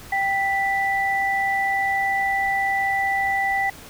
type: tone pair together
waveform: sine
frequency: 784 / 1975.5 Hz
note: G5 / B6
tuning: 0 / 0 cents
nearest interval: octave + major third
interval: 1600 cents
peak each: -22 dBFS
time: 0.12-3.7 s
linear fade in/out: 5 ms
effects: pink hiss -42 dBFS RMS until 3.89 s